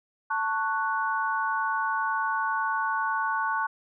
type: chord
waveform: sine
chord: F# minor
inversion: first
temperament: just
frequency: 888 / 1110 / 1480 Hz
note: A5 / C#6 / F#6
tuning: +16 / +2 / 0 cents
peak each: -29 dBFS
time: 0.3-3.67 s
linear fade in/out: 10 ms
effects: none